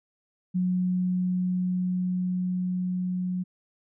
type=tone with level ramp; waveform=sine; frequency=182 Hz; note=F#3; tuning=28 cents flat; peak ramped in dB=-22 to -26 dBFS; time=0.54-3.44 s; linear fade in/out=20 ms; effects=none